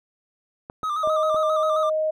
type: clicks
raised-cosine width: 1 ms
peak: -21 dBFS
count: 4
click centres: 0.699 / 0.832 / 1.074 / 1.345 s
type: tone with vibrato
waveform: triangle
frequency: 1229 Hz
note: D#6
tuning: 22 cents flat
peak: -21 dBFS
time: 0.83-1.9 s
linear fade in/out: 10 ms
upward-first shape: square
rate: 7.5 Hz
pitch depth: 55 cents each way
type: tone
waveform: sine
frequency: 624 Hz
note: D#5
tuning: 5 cents sharp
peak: -20 dBFS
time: 1.03-2.11 s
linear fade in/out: 10 ms
effects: none